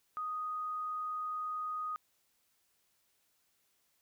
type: tone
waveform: sine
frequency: 1244.5 Hz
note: D#6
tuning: in tune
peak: -35 dBFS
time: 0.17-1.96 s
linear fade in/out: 0 ms
effects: white hiss -75 dBFS RMS until 4.01 s